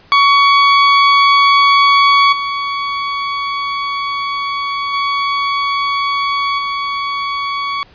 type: tone with level steps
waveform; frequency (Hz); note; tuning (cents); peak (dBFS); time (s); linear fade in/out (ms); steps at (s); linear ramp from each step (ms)
sawtooth; 1124; C#6; +24; -3 / -13 / -10 / -13; 0.12-7.83; 0; 2.32 / 4.93 / 6.58; 10
effects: pink hiss -46 dBFS RMS until 7.94 s + resampled to 11025 Hz